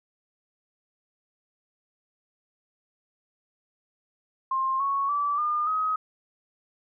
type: tone with pitch steps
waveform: sine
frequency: 1059 / 1107.2 / 1157.5 / 1210.2 / 1265.2 Hz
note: C6 / C#6 / D6 / D#6 / D#6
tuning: +21 / -2 / -25 / -48 / +29 cents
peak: -23 dBFS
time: 4.51-5.96 s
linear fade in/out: 5 ms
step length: 290 ms
effects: none